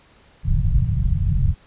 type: low-pass noise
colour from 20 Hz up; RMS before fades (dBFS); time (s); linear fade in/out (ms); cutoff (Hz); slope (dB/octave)
pink; -18; 0.43-1.55; 50; 160; 48
effects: pink hiss -53 dBFS RMS until 1.66 s + resampled to 8000 Hz